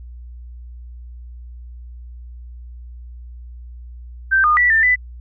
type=tone with pitch steps; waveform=sine; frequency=1560 / 1220 / 1958 / 1790 / 1993 Hz; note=G6 / D#6 / B6 / A6 / B6; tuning=-9 / -34 / -15 / +29 / +15 cents; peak=-11 dBFS; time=4.31-4.96 s; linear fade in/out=20 ms; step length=130 ms; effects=added 60 Hz sine -33 dBFS peak until 5.2 s